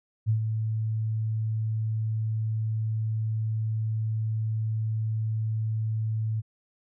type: tone with ADSR envelope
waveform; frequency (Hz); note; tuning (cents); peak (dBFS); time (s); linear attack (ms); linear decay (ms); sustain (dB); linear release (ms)
sine; 110; A2; 0; -19; 0.26-6.42; 34; 100; -6; 29
effects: none